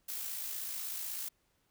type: noise with amplitude modulation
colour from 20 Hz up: blue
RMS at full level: -38 dBFS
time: 0.08-1.29 s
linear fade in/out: 10 ms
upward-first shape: sine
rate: 56.1 Hz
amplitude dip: 35%
effects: pink hiss -75 dBFS RMS until 1.7 s